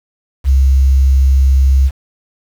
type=tone with quantisation; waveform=sine; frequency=66.9 Hz; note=C2; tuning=39 cents sharp; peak=-6 dBFS; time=0.44-1.91 s; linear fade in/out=50 ms; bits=6; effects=none